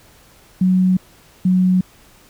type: tone pair in turn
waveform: sine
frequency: 185 / 184.09 Hz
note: F#3 / F#3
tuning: 0 / -9 cents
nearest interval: unison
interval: 9 cents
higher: first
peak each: -11 dBFS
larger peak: neither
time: 0.61-0.97 / 1.45-1.81 s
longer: neither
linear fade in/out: 5 ms
effects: pink hiss -49 dBFS RMS until 2.29 s